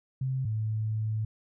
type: tone pair in turn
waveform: sine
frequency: 131.4 / 108.97 Hz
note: C3 / A2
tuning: +8 / -16 cents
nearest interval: minor third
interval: 324 cents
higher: first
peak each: -27 dBFS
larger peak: neither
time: 0.21-0.45 / 0.45-1.25 s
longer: second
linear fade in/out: 5 ms
effects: none